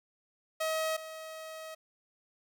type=tone pair in turn; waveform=sawtooth; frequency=636 / 636 Hz; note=D#5 / D#5; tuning=+38 / +38 cents; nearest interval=unison; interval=0 cents; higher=neither; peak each=-26 / -38 dBFS; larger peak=first; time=0.6-0.97 / 0.97-1.75 s; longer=second; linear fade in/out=10 ms; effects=none